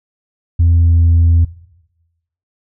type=tone with pitch glide; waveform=sine; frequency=84.5 to 83.77 Hz; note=E2 to E2; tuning=+43 to +28 cents; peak=-5 dBFS; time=0.59-1.45 s; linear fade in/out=10 ms; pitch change=-15 cents; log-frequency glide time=0.69-0.96 s; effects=noise-tail reverb RT60 1.0 s tail -21 dB re dry + tanh soft clip ceiling -5 dBFS